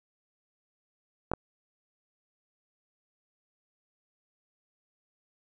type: clicks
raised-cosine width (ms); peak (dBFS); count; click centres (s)
1; -15; 2; 1.316 / 1.336
effects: none